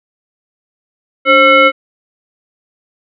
sine tone with frequency modulation, 1352 Hz, E6, 43 cents sharp, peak -4 dBFS, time 1.25-1.72 s, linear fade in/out 50 ms, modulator 820 Hz, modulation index 1.4, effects none

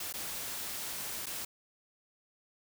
white noise with dropouts, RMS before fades -39 dBFS, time 0-1.45 s, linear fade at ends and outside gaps 5 ms, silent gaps 0.127-0.138 / 1.259-1.266 s, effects none

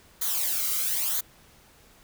blue noise with flanger, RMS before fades -27 dBFS, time 0.21-1.21 s, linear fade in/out 10 ms, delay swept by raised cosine 0.37 to 1.17 ms, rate 1 Hz, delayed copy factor -0.75, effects pink hiss -56 dBFS RMS until 2.03 s

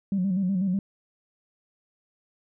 sine tone with vibrato, 189.1 Hz, F#3, 38 cents sharp, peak -21 dBFS, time 0.12-0.79 s, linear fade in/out 2 ms, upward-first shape square, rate 8.1 Hz, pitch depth 73 cents each way, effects tanh soft clip ceiling -18 dBFS

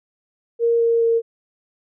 sine tone with pitch steps, 466.2 / 463 / 459.8 Hz, A#4 / A#4 / A#4, 0 / -12 / -24 cents, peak -14 dBFS, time 0.59-1.22 s, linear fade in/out 50 ms, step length 210 ms, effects none

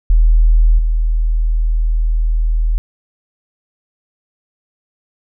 sine tone with level steps, 40 Hz, D#1, 49 cents sharp, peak -6 / -11 dBFS, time 0.1-2.78 s, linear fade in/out 0 ms, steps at 0.78 s, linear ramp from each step 10 ms, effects none

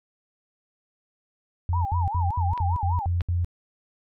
sine tone bursts, 87.3 Hz, F2, in tune, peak -21 dBFS, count 8, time 1.69-3.446 s, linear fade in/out 0 ms, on 160 ms, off 68 ms
sine tone with vibrato, 880 Hz, A5, in tune, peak -27 dBFS, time 1.73-3.06 s, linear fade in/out 2 ms, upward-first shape sine, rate 5.1 Hz, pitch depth 210 cents each way
clicks, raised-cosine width 0.3 ms, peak -22 / -20 dBFS, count 2, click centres 2.577 / 3.208 s
effects none

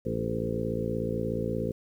harmonic tone with a mistuned harmonic, 56.7 Hz, A#1, 47 cents flat, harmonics 1 / 2 / 3 / 4 / 5 / 6 / 7 / 8 / 9, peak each -41 / -35 / -35 / -35 / -40 / -38 / -37 / -36 / -35 dBFS, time 0.05-1.72 s, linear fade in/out 10 ms, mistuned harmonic 8, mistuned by -33 cents, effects 10-bit

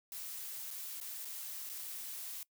blue noise with dropouts, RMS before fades -44 dBFS, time 0.12-2.43 s, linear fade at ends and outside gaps 1 ms, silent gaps 0.706-0.71 / 1.002-1.012 / 1.248-1.253 / 1.692-1.697 s, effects noise-tail reverb RT60 0.1 s tail -22 dB re dry

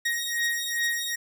sawtooth beating tone pair, 1877 / 1879.5 Hz, A#6 / A#6, +11 / +14 cents, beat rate 2.5 Hz, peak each -25 dBFS, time 0.05-1.16 s, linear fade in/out 10 ms, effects none

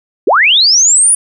sine linear sweep, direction up, 283.9 to 9970 Hz, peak -5 dBFS, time 0.27-1.15 s, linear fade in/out 5 ms, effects none

